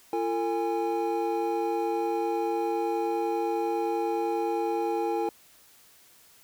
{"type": "tone cluster", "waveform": "triangle", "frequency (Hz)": [341, 450.9, 820], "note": ["F4", "A4", "G#5"], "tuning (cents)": [-41, 42, -22], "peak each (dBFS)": -28, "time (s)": [0.13, 5.29], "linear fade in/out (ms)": 2, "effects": ["white hiss -57 dBFS RMS until 6.43 s"]}